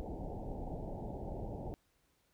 pink low-pass noise, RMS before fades -42 dBFS, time 0-1.74 s, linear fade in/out 0 ms, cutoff 870 Hz, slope 96 dB/octave, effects pink hiss -75 dBFS RMS until 2.33 s

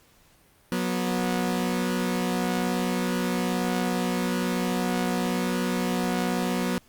sawtooth tone pair together, 182.42 / 243.5 Hz, F#3 / B3, -24 / -24 cents, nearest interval perfect fourth, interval 500 cents, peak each -23 dBFS, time 0.72-6.78 s, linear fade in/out 0 ms, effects pink hiss -59 dBFS RMS until 6.88 s + Opus 48 kbps

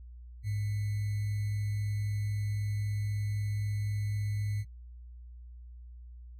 sine tone with sample-and-hold, 103.83 Hz, G#2, in tune, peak -29 dBFS, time 0.43-4.65 s, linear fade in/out 50 ms, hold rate 2100 Hz, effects added 60 Hz sine -45 dBFS peak until 6.39 s + AAC 48 kbps

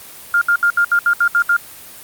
sine tone bursts, 1405 Hz, F6, 10 cents sharp, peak -10 dBFS, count 9, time 0.34-1.566 s, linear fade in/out 2 ms, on 74 ms, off 70 ms, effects white hiss -37 dBFS RMS until 2.03 s + Opus 32 kbps

